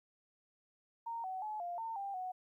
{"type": "tone with pitch steps", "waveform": "sine", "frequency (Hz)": [924, 752, 854, 700, 905, 793, 739], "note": ["A#5", "F#5", "G#5", "F5", "A5", "G5", "F#5"], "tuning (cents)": [-16, 28, 48, 4, 48, 20, -2], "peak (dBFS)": -38, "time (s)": [1.06, 2.32], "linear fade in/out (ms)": 10, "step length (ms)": 180, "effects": ["13-bit"]}